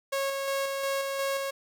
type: tone with tremolo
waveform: sawtooth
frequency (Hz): 548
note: C#5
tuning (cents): -20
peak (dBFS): -23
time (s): 0.12-1.51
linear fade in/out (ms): 10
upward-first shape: square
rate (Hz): 2.8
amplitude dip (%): 30
effects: none